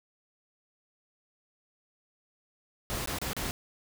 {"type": "noise with dropouts", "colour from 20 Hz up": "pink", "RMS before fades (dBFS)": -34, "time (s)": [2.9, 3.51], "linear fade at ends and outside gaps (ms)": 0, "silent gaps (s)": [[3.059, 3.074], [3.186, 3.215], [3.332, 3.366]], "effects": []}